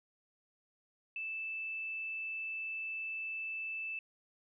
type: tone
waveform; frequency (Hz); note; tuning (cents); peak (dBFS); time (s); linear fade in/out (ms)
sine; 2637; E7; 0; -37; 1.16-3.99; 2
effects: none